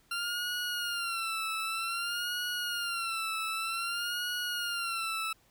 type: tone with vibrato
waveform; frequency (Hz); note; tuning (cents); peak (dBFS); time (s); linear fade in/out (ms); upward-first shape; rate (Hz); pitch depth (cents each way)
20% pulse; 1381; F6; -20; -27; 0.11-5.33; 5; sine; 0.53; 89
effects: pink hiss -66 dBFS RMS until 5.5 s